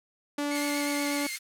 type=tone with pitch glide; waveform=sawtooth; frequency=289.7 to 287 Hz; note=D4 to D4; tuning=-24 to -40 cents; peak=-24 dBFS; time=0.38-1.27 s; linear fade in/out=5 ms; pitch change=-16 cents; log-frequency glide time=0.66-1.09 s
type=tone with vibrato; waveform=sawtooth; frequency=2156 Hz; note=C#7; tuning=49 cents flat; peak=-31 dBFS; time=0.51-1.36 s; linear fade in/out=2 ms; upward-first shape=sine; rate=8.3 Hz; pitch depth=53 cents each way
type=high-pass noise; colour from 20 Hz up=white; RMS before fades=-37 dBFS; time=0.54-1.39 s; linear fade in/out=20 ms; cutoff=1600 Hz; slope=24 dB/octave
effects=low-pass 12000 Hz 12 dB/octave